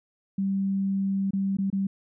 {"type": "tone with dropouts", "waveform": "sine", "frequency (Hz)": 195, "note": "G3", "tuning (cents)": -9, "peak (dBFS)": -23, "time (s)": [0.38, 1.87], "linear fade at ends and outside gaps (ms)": 5, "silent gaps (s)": [[1.308, 1.333], [1.57, 1.585], [1.702, 1.727]], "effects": []}